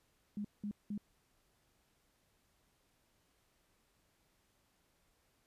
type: tone bursts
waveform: sine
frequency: 206.5 Hz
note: G#3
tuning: 10 cents flat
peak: -37 dBFS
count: 3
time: 0.37-0.978 s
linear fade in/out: 2 ms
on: 76 ms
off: 190 ms
effects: pink hiss -75 dBFS RMS until 5.46 s + resampled to 32000 Hz